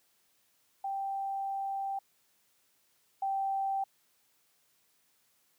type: tone pair in turn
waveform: sine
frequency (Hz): 784 / 780.5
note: G5 / G5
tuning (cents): 0 / -8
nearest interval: unison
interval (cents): 8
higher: first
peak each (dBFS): -32 / -29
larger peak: second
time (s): 0.84-1.99 / 3.22-3.84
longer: first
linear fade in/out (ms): 5
effects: white hiss -71 dBFS RMS until 5.58 s + high-pass 80 Hz 12 dB/octave